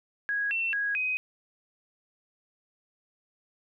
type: tone with pitch steps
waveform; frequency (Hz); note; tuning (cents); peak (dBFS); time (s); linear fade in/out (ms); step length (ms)
sine; 1654 / 2696 / 1651 / 2514; G#6 / E7 / G#6 / D#7; -8 / +38 / -11 / +17; -26; 0.29-1.17; 0; 220
effects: none